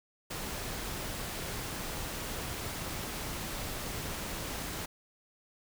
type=noise; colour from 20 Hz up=pink; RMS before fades=-38 dBFS; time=0.3-4.86 s; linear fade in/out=10 ms; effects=none